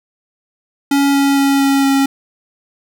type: tone with pitch steps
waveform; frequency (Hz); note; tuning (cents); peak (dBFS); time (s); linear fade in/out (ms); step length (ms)
square; 280 / 278.4 / 276.8 / 275.2 / 273.6; C#4 / C#4 / C#4 / C#4 / C#4; +18 / +8 / -2 / -12 / -23; -11; 0.91-2.06; 5; 230
effects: none